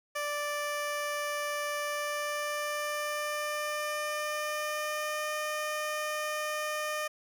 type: tone with pitch glide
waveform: 15% pulse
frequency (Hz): 587.3 to 607.7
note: D5 to D#5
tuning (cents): 0 to -41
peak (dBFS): -25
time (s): 0.15-7.08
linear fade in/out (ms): 10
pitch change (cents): +59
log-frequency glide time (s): 1.81-5.33
effects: none